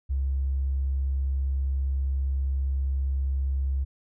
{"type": "tone with tanh clipping", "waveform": "triangle", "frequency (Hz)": 67.5, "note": "C#2", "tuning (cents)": -45, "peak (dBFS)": -23, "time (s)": [0.09, 3.85], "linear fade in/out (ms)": 20, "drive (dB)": 3, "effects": []}